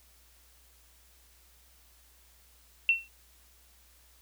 sine tone with exponential decay, 2710 Hz, E7, 47 cents sharp, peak -17 dBFS, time 2.89-3.08 s, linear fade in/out 1 ms, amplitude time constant 40 ms, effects added 60 Hz sine -62 dBFS peak until 4.21 s + white hiss -62 dBFS RMS until 4.21 s

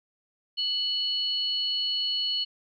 sine tone pair together, 2973 / 4335 Hz, F#7 / C#8, +8 / -39 cents, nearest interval perfect fifth, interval 653 cents, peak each -28 dBFS, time 0.57-2.45 s, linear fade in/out 20 ms, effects none

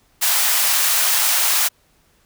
white high-pass noise, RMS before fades -17 dBFS, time 0.21-1.69 s, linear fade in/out 20 ms, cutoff 670 Hz, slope 24 dB/octave, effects pink hiss -59 dBFS RMS until 2.25 s

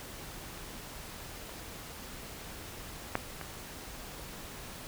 clicks, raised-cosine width 0.5 ms, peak -30 / -13 / -23 dBFS, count 3, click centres 1.494 / 3.154 / 3.413 s, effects pink hiss -45 dBFS RMS until 4.87 s

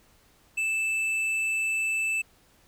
sine tone with hard clipping, 2637 Hz, E7, in tune, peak -26 dBFS, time 0.57-2.22 s, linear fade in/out 10 ms, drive 6 dB, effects pink hiss -61 dBFS RMS until 2.67 s

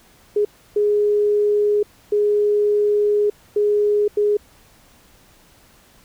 sine tone bursts at uneven times, 415.3 Hz, G#4, in tune, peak -14 dBFS, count 5, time 0.36-0.45 / 0.76-1.83 / 2.12-3.3 / 3.56-4.08 / 4.17-4.37 s, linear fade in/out 5 ms, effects pink hiss -52 dBFS RMS until 6.04 s

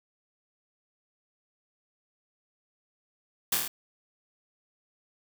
white noise with echo, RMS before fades -25 dBFS, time 3.52-3.55 s, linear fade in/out 5 ms, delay 26 ms, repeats 5, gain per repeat -2 dB, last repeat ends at 3.68 s, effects none

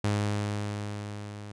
sawtooth tone with level ramp, 103.5 Hz, G#2, 5 cents flat, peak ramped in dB -20 to -36 dBFS, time 0.04-1.52 s, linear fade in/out 5 ms, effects resampled to 22050 Hz

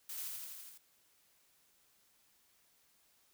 blue noise with echo, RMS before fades -44 dBFS, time 0.09-0.28 s, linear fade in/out 5 ms, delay 83 ms, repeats 6, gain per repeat -2 dB, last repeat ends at 0.778 s, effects white hiss -71 dBFS RMS until 3.33 s

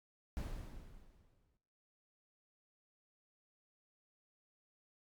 brown noise with exponential decay, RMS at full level -38 dBFS, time 0.37-1.57 s, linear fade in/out 0 ms, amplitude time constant 260 ms, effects noise-tail reverb RT60 0.9 s tail -19 dB re dry + MP3 96 kbps

